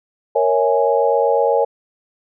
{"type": "chord", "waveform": "sine", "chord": "A# half-diminished seventh", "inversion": "none", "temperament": "equal with one note detuned", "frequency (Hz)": [466.2, 554.4, 650.9, 830.6], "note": ["A#4", "C#5", "E5", "G#5"], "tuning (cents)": [0, 0, -22, 0], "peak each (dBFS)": [-17, -17, -22, -19], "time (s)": [0.35, 1.65], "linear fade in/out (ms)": 10, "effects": []}